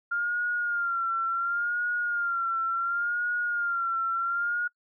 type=tone with vibrato; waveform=sine; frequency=1396.9 Hz; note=F6; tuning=in tune; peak=-25 dBFS; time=0.11-4.68 s; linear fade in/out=10 ms; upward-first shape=sine; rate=0.7 Hz; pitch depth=59 cents each way; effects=noise-tail reverb RT60 0.1 s tail -26 dB re dry